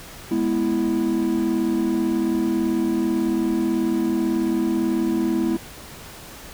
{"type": "chord", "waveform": "triangle", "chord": "E major", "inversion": "first", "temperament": "equal with one note detuned", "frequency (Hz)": [208.7, 246.9, 329.6], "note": ["G#3", "B3", "E4"], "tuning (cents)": [9, 0, 0], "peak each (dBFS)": [-23, -22, -19], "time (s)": [0.31, 5.57], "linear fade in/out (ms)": 5, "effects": ["tanh soft clip ceiling -8 dBFS", "pink hiss -40 dBFS RMS until 6.53 s"]}